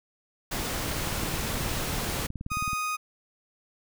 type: noise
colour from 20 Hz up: pink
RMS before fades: -31 dBFS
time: 0.51-2.27 s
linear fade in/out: 10 ms
type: click train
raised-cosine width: 5 ms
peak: -23 dBFS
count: 36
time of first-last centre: 0.86-2.732 s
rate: 18.7 Hz
type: tone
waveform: 30% pulse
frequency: 1244.5 Hz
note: D#6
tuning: in tune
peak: -25 dBFS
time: 2.5-2.97 s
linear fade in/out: 20 ms
effects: none